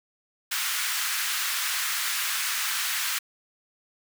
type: high-pass noise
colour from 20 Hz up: pink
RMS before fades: -28 dBFS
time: 0.51-3.19 s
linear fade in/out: 10 ms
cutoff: 1300 Hz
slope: 24 dB/octave
effects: none